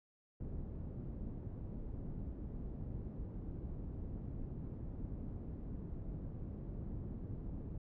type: low-pass noise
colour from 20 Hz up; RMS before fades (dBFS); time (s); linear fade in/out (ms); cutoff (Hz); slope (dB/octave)
pink; -44; 0.4-7.78; 5; 260; 12
effects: none